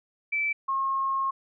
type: tone pair in turn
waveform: sine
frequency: 2320 / 1079.2 Hz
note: D7 / C#6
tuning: -22 / -47 cents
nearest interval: octave + minor second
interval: 1325 cents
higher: first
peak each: -24 dBFS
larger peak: neither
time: 0.32-0.53 / 0.68-1.31 s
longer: second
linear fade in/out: 10 ms
effects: none